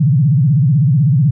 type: tone with vibrato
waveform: sine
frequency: 140.5 Hz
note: C#3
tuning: 24 cents sharp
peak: -8 dBFS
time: 0-1.31 s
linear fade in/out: 10 ms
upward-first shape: sine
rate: 16 Hz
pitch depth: 270 cents each way
effects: none